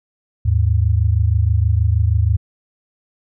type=tone pair together; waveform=sine; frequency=78.6 / 104.92 Hz; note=D#2 / G#2; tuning=+18 / +18 cents; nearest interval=perfect fourth; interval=500 cents; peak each=-15 dBFS; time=0.45-2.37 s; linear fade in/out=10 ms; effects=none